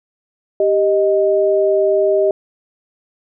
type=tone pair together; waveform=sine; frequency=393 / 622.6 Hz; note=G4 / D#5; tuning=+4 / +1 cents; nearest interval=minor sixth; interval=797 cents; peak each=-14 dBFS; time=0.6-2.31 s; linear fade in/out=2 ms; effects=none